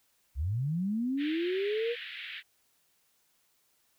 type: linear sweep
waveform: sine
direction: up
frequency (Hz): 60.4 to 484.4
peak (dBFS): -28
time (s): 0.35-1.96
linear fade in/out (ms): 50
type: band-pass noise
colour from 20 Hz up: pink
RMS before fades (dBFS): -42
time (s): 1.17-2.43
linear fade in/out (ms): 50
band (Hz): 1700 to 3600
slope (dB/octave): 48
effects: white hiss -71 dBFS RMS until 3.98 s